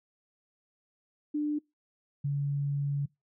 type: tone pair in turn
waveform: sine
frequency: 297.7 / 142.05 Hz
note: D4 / C#3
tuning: +24 / +43 cents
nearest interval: octave + minor second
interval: 1281 cents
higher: first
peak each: -27 dBFS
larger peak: neither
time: 1.34-1.59 / 2.24-3.06 s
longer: second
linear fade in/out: 10 ms
effects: noise-tail reverb RT60 0.2 s tail -24 dB re dry